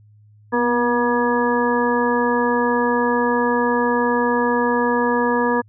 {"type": "harmonic tone with a mistuned harmonic", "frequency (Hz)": 240.2, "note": "B3", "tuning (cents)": -48, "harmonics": [1, 2, 3, 4, 5, 7], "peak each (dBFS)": [-21, -20, -32, -21, -28, -25], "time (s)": [0.52, 5.62], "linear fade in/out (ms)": 20, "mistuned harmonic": 1, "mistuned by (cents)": 33, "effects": ["added 105 Hz sine -47 dBFS peak until 5.68 s"]}